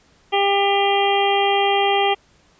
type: harmonic tone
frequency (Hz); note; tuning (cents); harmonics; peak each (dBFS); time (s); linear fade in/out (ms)
398.9; G4; +30; 1 / 2 / 3 / 5 / 6 / 7 / 8; -20 / -18 / -28 / -27 / -28 / -27 / -25; 0.32-2.15; 20
effects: pink hiss -56 dBFS RMS until 2.59 s + resampled to 16000 Hz